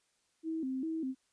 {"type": "tone with vibrato", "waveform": "sine", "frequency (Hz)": 290.5, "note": "D4", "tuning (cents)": -19, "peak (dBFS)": -33, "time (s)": [0.43, 1.15], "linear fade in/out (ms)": 50, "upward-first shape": "square", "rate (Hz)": 2.5, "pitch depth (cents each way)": 180, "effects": ["white hiss -75 dBFS RMS until 1.32 s", "resampled to 22050 Hz"]}